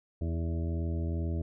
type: harmonic tone with a mistuned harmonic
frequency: 82.41 Hz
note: E2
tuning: in tune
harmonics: 1 / 2 / 3 / 4 / 5 / 7 / 8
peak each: -30 / -38 / -41 / -41 / -46 / -48 / -50 dBFS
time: 0.21-1.42 s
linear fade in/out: 5 ms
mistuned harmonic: 5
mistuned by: +19 cents
effects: none

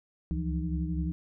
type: tone cluster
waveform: sine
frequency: 66.5 / 70.8 / 166.7 / 178.3 / 308.3 Hz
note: C2 / C#2 / E3 / F3 / D#4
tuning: +29 / +37 / +20 / +36 / -16 cents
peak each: -40 / -32 / -32 / -38 / -38 dBFS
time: 0.31-1.12 s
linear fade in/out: 0 ms
effects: none

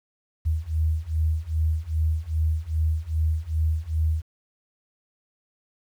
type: beating tone pair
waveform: sine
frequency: 77.78 / 80.28 Hz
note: D#2 / E2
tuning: 0 / -45 cents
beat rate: 2.5 Hz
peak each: -25 / -24 dBFS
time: 0.45-4.22 s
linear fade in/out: 20 ms
effects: 9-bit

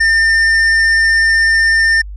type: tone with tanh clipping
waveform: triangle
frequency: 1804 Hz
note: A6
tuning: 43 cents sharp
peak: -10 dBFS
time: 0-2.02 s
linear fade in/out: 10 ms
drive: 13 dB
effects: added 50 Hz sine -25 dBFS peak until 2.16 s + resampled to 22050 Hz

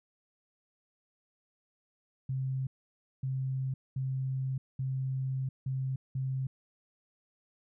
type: tone bursts at uneven times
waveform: sine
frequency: 132.1 Hz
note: C3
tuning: 17 cents sharp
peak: -30 dBFS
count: 6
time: 2.29-2.67 / 3.23-3.74 / 3.96-4.58 / 4.79-5.49 / 5.66-5.96 / 6.15-6.47 s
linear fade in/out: 5 ms
effects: none

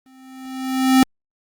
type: tone with exponential growth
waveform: square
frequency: 261.6 Hz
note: C4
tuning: in tune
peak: -9 dBFS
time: 0.06-1.03 s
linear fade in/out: 1 ms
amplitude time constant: 210 ms
effects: Opus 32 kbps

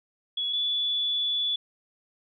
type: tone pair in turn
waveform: sine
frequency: 3377 / 3442 Hz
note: G#7 / A7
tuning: +28 / -39 cents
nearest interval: unison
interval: 33 cents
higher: second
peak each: -26 / -24 dBFS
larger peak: second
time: 0.37-0.53 / 0.53-1.56 s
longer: second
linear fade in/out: 5 ms
effects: none

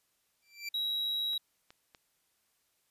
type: tone with exponential growth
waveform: 25% pulse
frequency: 2346 Hz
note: D7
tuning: 2 cents flat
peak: -30 dBFS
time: 0.42-0.69 s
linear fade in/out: 5 ms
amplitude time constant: 58 ms
type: tone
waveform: triangle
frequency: 3862 Hz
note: B7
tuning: 39 cents flat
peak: -29 dBFS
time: 0.74-1.38 s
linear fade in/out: 5 ms
type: clicks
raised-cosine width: 0.2 ms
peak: -35 dBFS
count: 3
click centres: 1.333 / 1.705 / 1.948 s
effects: white hiss -75 dBFS RMS until 2.9 s + resampled to 32000 Hz

